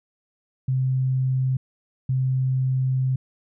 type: tone pair in turn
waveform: sine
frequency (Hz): 130.4 / 130.4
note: C3 / C3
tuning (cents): -5 / -5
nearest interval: unison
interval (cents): 0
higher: neither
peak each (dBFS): -19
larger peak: neither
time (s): 0.68-1.57 / 2.09-3.16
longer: second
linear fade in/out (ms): 5
effects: none